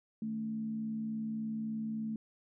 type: tone with frequency modulation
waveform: sine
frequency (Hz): 220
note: A3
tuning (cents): 0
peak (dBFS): -34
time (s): 0.22-2.16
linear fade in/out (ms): 2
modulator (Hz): 63.5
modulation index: 0.35
effects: none